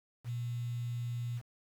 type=tone with quantisation; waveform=sine; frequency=120 Hz; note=B2; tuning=49 cents flat; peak=-34 dBFS; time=0.24-1.42 s; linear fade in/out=50 ms; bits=9; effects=none